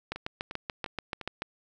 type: two click trains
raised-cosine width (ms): 0.3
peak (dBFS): -22 / -16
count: 4 / 10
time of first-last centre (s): 0.16-1.213 / 0.12-1.421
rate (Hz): 2.85 / 6.92
effects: none